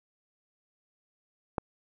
click, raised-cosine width 1 ms, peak -14 dBFS, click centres 1.582 s, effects none

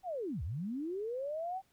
sine linear two-way sweep, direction down then up, 782 to 64.2 to 782 Hz, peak -35 dBFS, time 0.03-1.62 s, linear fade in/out 50 ms, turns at 0.43 s, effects pink hiss -72 dBFS RMS until 1.72 s

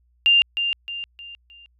sine tone with echo, 2794 Hz, F7, in tune, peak -12 dBFS, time 0.26-0.42 s, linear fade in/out 0 ms, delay 310 ms, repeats 4, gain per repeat -8 dB, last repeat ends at 1.66 s, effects added 60 Hz sine -59 dBFS peak until 1.79 s

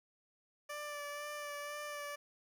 15% pulse tone with vibrato, 586 Hz, D5, 4 cents flat, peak -35 dBFS, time 0.69-2.16 s, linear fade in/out 10 ms, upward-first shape sine, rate 2 Hz, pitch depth 20 cents each way, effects 12-bit

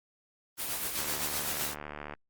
white noise with tremolo, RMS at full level -32 dBFS, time 0.57-1.75 s, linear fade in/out 50 ms, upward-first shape sine, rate 7.8 Hz, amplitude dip 40%
click train, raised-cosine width 0.5 ms, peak -24 dBFS, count 86, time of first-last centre 0.99-2.137 s, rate 74.1 Hz
effects Opus 24 kbps

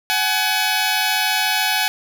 10% pulse tone pair together, 752 / 845.5 Hz, F#5 / G#5, +28 / +31 cents, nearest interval major second, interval 203 cents, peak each -12 / -11 dBFS, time 0.1-1.88 s, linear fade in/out 0 ms, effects none

